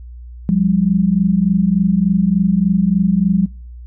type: tone pair together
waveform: sine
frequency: 176.8 / 200.2 Hz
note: F3 / G3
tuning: +22 / +37 cents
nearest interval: major second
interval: 215 cents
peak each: -14 dBFS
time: 0.49-3.46 s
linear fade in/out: 0 ms
effects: noise-tail reverb RT60 0.4 s tail -24 dB re dry + added 60 Hz sine -31 dBFS peak until 3.86 s